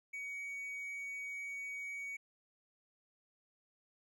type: tone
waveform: triangle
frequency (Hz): 2251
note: C#7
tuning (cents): +26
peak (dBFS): -39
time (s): 0.13-2.17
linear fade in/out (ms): 10
effects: none